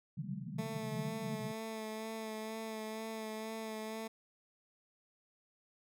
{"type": "band-pass noise", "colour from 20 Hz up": "pink", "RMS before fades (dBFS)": -42, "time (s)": [0.17, 1.52], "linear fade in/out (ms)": 10, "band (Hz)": [130, 220], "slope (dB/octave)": 96}
{"type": "tone with vibrato", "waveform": "15% pulse", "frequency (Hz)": 220, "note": "A3", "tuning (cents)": 0, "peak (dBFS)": -34, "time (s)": [0.58, 4.08], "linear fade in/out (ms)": 10, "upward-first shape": "sine", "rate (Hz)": 2.1, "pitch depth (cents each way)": 21}
{"effects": []}